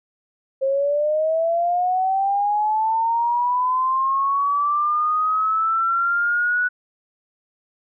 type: linear sweep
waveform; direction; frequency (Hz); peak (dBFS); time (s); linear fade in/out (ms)
sine; up; 531 to 1480; -17; 0.61-6.69; 20
effects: none